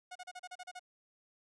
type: tone bursts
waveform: sawtooth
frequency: 727 Hz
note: F#5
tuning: 31 cents flat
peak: -40 dBFS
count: 9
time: 0.11-0.795 s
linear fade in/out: 10 ms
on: 45 ms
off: 35 ms
effects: resampled to 22050 Hz